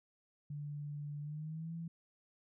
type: tone with pitch glide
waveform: sine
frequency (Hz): 146.4 to 166.24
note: D3 to E3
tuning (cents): -5 to +15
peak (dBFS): -40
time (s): 0.5-1.88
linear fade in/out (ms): 5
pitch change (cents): +220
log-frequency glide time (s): 1.21-1.74
effects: none